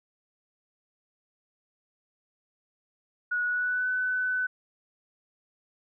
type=tone with pitch glide; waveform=sine; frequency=1460 to 1503.6 Hz; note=F#6 to F#6; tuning=-24 to +27 cents; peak=-25 dBFS; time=3.31-4.47 s; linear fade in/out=10 ms; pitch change=+51 cents; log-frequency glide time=3.45-3.89 s; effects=none